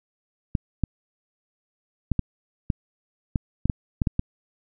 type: clicks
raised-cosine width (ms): 5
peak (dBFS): -9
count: 11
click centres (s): 0.552 / 0.837 / 2.117 / 2.193 / 2.702 / 3.358 / 3.656 / 3.698 / 4.018 / 4.072 / 4.194
effects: none